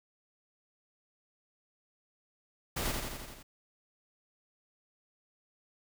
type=noise with echo; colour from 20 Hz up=pink; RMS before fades=-34 dBFS; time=2.76-2.92 s; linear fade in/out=10 ms; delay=85 ms; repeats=6; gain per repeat=-3 dB; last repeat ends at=3.43 s; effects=none